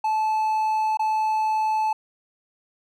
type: tone with dropouts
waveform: triangle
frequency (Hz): 869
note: A5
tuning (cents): -22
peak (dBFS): -18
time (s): 0.04-1.93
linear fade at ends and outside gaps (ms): 5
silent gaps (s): 0.972-0.993
effects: none